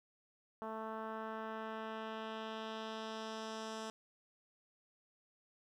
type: tone with low-pass filter sweep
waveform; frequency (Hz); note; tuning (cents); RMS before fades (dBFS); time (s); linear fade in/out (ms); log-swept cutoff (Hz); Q
10% pulse; 220.6; A3; +5; -44; 0.62-3.9; 0; 1100 to 7100; 1.4
effects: 12-bit